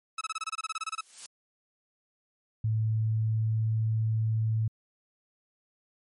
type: tone bursts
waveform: sawtooth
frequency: 1296 Hz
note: E6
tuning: 30 cents flat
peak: -27 dBFS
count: 15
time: 0.18-1.009 s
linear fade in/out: 5 ms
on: 31 ms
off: 26 ms
type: noise with exponential growth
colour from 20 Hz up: blue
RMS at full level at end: -37 dBFS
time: 0.83-1.26 s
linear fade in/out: 0 ms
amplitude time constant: 93 ms
type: tone with pitch glide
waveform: sine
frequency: 110 to 110.7 Hz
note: A2 to A2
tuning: 0 to +11 cents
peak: -24 dBFS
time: 2.64-4.68 s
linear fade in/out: 5 ms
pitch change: +11 cents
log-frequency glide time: 2.74-3.79 s
effects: MP3 48 kbps